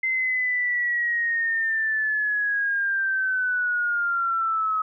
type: linear sweep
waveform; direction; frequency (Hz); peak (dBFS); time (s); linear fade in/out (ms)
sine; down; 2074 to 1273; -21; 0.03-4.82; 5
effects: none